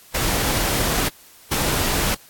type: noise bursts at uneven times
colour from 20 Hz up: pink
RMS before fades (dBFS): -21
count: 2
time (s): 0.14-1.09 / 1.51-2.15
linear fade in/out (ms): 10
effects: white hiss -48 dBFS RMS until 2.29 s + AAC 64 kbps